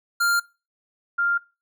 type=tone pair in turn; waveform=square / sine; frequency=1396.9 / 1396.9 Hz; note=F6 / F6; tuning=0 / 0 cents; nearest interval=unison; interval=0 cents; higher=neither; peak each=-19 dBFS; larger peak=neither; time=0.2-0.4 / 1.18-1.38 s; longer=neither; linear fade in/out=10 ms; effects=noise-tail reverb RT60 0.3 s tail -22 dB re dry